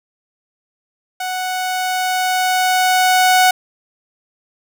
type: tone with level ramp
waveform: sawtooth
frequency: 740 Hz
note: F#5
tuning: in tune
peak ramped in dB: -17 to -5 dBFS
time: 1.2-3.51 s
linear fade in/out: 5 ms
effects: none